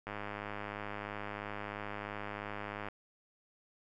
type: click train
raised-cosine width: 0.5 ms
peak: -25 dBFS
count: 291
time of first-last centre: 0.07-2.886 s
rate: 103 Hz
effects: none